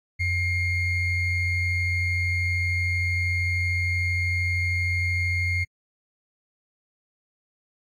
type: ring-modulated tone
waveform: triangle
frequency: 1108.7 Hz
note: C#6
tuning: in tune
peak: -17 dBFS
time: 0.19-5.65 s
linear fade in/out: 20 ms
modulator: 1020 Hz
effects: AAC 48 kbps